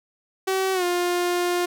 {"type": "tone with pitch glide", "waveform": "sawtooth", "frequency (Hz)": [380.9, 353.3], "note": ["G4", "F4"], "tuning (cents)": [-50, 20], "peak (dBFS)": -17, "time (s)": [0.47, 1.66], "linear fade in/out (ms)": 10, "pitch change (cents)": -130, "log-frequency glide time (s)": [0.73, 0.84], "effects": []}